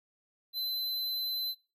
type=tone; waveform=square; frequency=4045 Hz; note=B7; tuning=41 cents sharp; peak=-32 dBFS; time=0.53-1.55 s; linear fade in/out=50 ms; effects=noise-tail reverb RT60 0.3 s tail -19 dB re dry